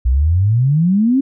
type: exponential sweep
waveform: sine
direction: up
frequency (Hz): 58.7 to 280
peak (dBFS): -10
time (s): 0.05-1.21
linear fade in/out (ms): 10
effects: none